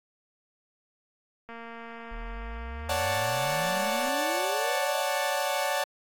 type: click train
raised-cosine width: 0.5 ms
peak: -28 dBFS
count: 601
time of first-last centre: 1.49-4.087 s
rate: 231 Hz
type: exponential sweep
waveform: sine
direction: up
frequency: 36.53 to 664 Hz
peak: -35 dBFS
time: 2.11-5.02 s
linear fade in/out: 10 ms
type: chord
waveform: sawtooth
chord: D major seventh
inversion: third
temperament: equal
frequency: 554.4 / 587.3 / 740 / 880 Hz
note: C#5 / D5 / F#5 / A5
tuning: 0 / 0 / 0 / 0 cents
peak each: -28 dBFS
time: 2.89-5.84 s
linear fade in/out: 5 ms
effects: AAC 64 kbps

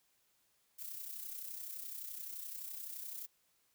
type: noise with amplitude modulation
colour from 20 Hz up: violet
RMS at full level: -43 dBFS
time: 0.78-3.27 s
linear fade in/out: 20 ms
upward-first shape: sine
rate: 31.7 Hz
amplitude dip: 55%
effects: white hiss -75 dBFS RMS until 3.74 s

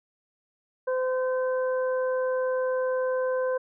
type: harmonic tone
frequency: 513 Hz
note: C5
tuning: 34 cents flat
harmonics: 1 / 2 / 3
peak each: -24 / -35 / -37 dBFS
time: 0.87-3.58 s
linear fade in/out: 10 ms
effects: none

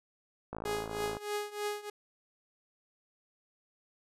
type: click train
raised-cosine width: 1 ms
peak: -25 dBFS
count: 36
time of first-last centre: 0.53-1.169 s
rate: 54.8 Hz
type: tone with tremolo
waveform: sawtooth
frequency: 415.3 Hz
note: G#4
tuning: in tune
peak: -27 dBFS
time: 0.65-1.9 s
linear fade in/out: 5 ms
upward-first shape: triangle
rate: 3.2 Hz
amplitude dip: 90%
effects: resampled to 32000 Hz

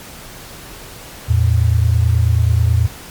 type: tone pair together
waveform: sine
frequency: 82.9 / 112.17 Hz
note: E2 / A2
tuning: +10 / +34 cents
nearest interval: perfect fourth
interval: 524 cents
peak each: -13 dBFS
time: 1.28-2.88 s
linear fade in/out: 20 ms
effects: pink hiss -35 dBFS RMS until 3.1 s + MP3 96 kbps

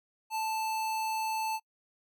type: tone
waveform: square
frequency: 880 Hz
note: A5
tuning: in tune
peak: -31 dBFS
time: 0.3-1.6 s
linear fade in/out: 50 ms
effects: noise-tail reverb RT60 0.1 s tail -25 dB re dry

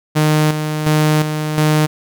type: tone with tremolo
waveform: sawtooth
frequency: 153.3 Hz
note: D#3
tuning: 25 cents flat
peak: -7 dBFS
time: 0.15-1.87 s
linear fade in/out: 20 ms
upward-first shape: square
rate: 1.4 Hz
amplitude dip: 55%
effects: none

